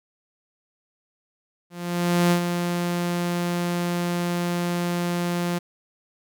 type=tone with ADSR envelope; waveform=sawtooth; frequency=174.5 Hz; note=F3; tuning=1 cent flat; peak=-12 dBFS; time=1.7-5.59 s; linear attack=610 ms; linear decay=93 ms; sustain=-7 dB; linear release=13 ms; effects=none